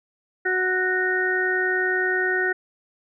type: harmonic tone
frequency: 369.9 Hz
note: F#4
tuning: in tune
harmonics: 1 / 2 / 4 / 5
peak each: -25 / -32 / -24 / -24 dBFS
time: 0.45-2.53 s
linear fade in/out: 10 ms
effects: none